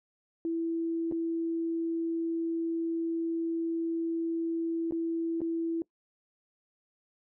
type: tone with dropouts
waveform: sine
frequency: 331 Hz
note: E4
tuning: 7 cents sharp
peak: -28 dBFS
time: 0.45-5.82 s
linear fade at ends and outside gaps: 1 ms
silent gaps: 1.114-1.122 / 4.91-4.922 / 5.406-5.416 s
effects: noise-tail reverb RT60 0.1 s tail -22 dB re dry